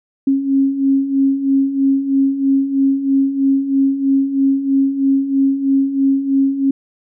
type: beating tone pair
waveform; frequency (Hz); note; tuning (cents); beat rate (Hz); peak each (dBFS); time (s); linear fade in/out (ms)
sine; 270.1 / 273.2; C#4 / C#4; -45 / -25; 3.1; -19 / -13; 0.27-6.71; 5
effects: none